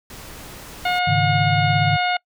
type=noise; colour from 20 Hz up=pink; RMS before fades=-38 dBFS; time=0.1-0.99 s; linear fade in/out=2 ms
type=harmonic tone; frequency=720 Hz; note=F#5; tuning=47 cents flat; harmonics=1 / 2 / 3 / 4 / 5 / 6; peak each=-20 / -25 / -25 / -29 / -31 / -35 dBFS; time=0.85-2.17 s; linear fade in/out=5 ms
type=chord; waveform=sine; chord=Ab suspended fourth; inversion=none; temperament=just; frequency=103.83 / 138.43 / 155.74 Hz; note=Ab2 / Db3 / Eb3; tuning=0 / -2 / +2 cents; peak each=-22 dBFS; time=1.07-1.97 s; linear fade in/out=10 ms
effects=noise-tail reverb RT60 0.1 s tail -26 dB re dry